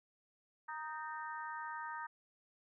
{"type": "harmonic tone with a mistuned harmonic", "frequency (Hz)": 311.1, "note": "D#4", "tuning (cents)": 0, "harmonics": [3, 4, 5, 6], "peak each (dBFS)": [-44, -47, -48, -50], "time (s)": [0.68, 2.07], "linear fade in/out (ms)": 10, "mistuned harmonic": 6, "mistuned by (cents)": -35, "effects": []}